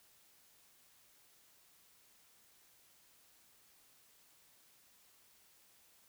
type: silence
effects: white hiss -67 dBFS RMS until 6.08 s